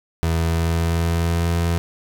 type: tone with pitch glide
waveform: 30% pulse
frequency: 82.41 to 84.68 Hz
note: E2 to E2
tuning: 0 to +47 cents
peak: -15 dBFS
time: 0.23-1.78 s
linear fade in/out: 0 ms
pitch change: +47 cents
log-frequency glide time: 0.34-1.54 s
effects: none